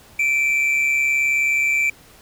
triangle tone pair together, 2334 / 2473 Hz, D7 / D#7, -11 / -11 cents, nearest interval minor second, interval 100 cents, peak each -15 / -24 dBFS, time 0.19-1.9 s, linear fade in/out 5 ms, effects pink hiss -48 dBFS RMS until 2.21 s

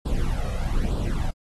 brown noise with flanger, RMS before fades -24 dBFS, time 0.05-1.31 s, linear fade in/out 10 ms, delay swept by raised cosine 0.23 to 1.63 ms, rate 1.1 Hz, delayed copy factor +0.75, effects AAC 32 kbps

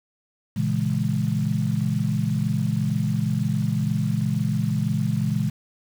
sine chord, A# half-diminished seventh, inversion none, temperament equal, 116.54 / 138.59 / 164.81 / 207.7 Hz, A#2 / C#3 / E3 / G#3, 0 / 0 / 0 / 0 cents, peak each -26 dBFS, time 0.56-5.5 s, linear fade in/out 10 ms, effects 7-bit

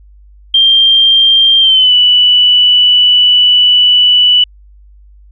sine tone with pitch glide, 3178 to 2965 Hz, G7 to F#7, +23 to +3 cents, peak -4 dBFS, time 0.54-4.44 s, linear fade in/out 5 ms, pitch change -120 cents, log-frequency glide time 1.6-1.94 s, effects added 50 Hz sine -37 dBFS peak until 5.31 s

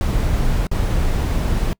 brown noise with dropouts, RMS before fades -18 dBFS, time 0.01-1.73 s, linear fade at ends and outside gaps 0 ms, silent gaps 0.669-0.714 s, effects noise-tail reverb RT60 0.1 s tail -26 dB re dry

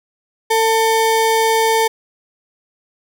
square ring-modulated tone, 671 Hz, E5, 31 cents sharp, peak -10 dBFS, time 0.5-1.88 s, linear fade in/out 10 ms, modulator 221 Hz, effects none

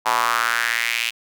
square tone with high-pass filter sweep, 58.27 Hz, A#1, in tune, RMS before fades -21 dBFS, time 0.05-1.11 s, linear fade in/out 20 ms, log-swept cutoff 910 to 2700 Hz, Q 3.6, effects none

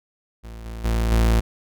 40% pulse tone with level steps, 56.4 Hz, A1, 44 cents sharp, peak -34 / -30 / -18 / -14 dBFS, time 0.43-1.41 s, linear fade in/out 20 ms, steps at 0.65 / 0.84 / 1.11 s, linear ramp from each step 10 ms, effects none

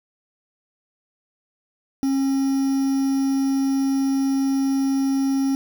triangle tone with quantisation, 270.6 Hz, C#4, 42 cents flat, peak -16 dBFS, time 2.03-5.55 s, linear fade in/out 0 ms, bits 6, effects none

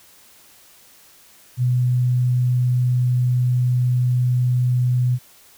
sine tone, 124.5 Hz, B2, 14 cents sharp, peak -15 dBFS, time 1.57-5.19 s, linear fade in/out 50 ms, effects white hiss -50 dBFS RMS until 5.57 s

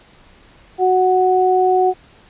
sine tone pair together, 370 / 740 Hz, F#4 / F#5, 0 / 0 cents, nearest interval octave, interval 1200 cents, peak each -14 dBFS, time 0.78-1.94 s, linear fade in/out 50 ms, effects pink hiss -48 dBFS RMS until 2.29 s + resampled to 8000 Hz

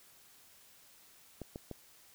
clicks, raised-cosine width 2 ms, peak -28 dBFS, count 3, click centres 1.417 / 1.559 / 1.713 s, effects white hiss -61 dBFS RMS until 2.14 s

